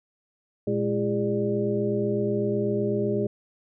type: tone cluster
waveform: sine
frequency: 118 / 209.3 / 339 / 407 / 593 Hz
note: A#2 / G#3 / E4 / G#4 / D5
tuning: +22 / +14 / +49 / -35 / +17 cents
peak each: -31 / -28 / -31 / -26 / -32 dBFS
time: 0.67-3.27 s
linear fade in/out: 5 ms
effects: none